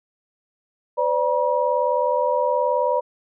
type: tone cluster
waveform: sine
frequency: 507 / 586 / 960 Hz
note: B4 / D5 / B5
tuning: +45 / -4 / -49 cents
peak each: -22 dBFS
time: 0.97-3.01 s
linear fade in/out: 20 ms
effects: none